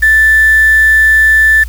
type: tone with quantisation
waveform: sine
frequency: 1760 Hz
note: A6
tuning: in tune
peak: -4 dBFS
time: 0.02-1.64 s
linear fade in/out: 10 ms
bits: 4
effects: added 60 Hz sine -20 dBFS peak until 1.68 s + white hiss -40 dBFS RMS until 1.68 s